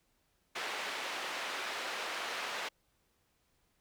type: band-pass noise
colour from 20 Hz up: white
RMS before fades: -39 dBFS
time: 0.55-2.69 s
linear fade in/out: 10 ms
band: 450 to 2700 Hz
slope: 12 dB/octave
effects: pink hiss -75 dBFS RMS until 3.8 s